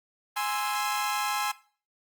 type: chord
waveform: sawtooth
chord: Ab augmented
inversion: none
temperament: equal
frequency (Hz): 830.6 / 1046.5 / 1318.5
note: Ab5 / C6 / E6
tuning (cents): 0 / 0 / 0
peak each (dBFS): -26 / -28 / -30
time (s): 0.36-1.52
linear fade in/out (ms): 10
effects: noise-tail reverb RT60 0.4 s tail -18 dB re dry + Opus 32 kbps